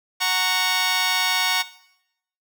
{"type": "chord", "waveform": "10% pulse", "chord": "F# major", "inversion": "none", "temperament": "just", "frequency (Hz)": [740, 925, 1110], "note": ["F#5", "A#5", "C#6"], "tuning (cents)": [0, -14, 2], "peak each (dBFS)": -17, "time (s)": [0.2, 1.63], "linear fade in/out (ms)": 20, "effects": ["noise-tail reverb RT60 0.8 s tail -18 dB re dry"]}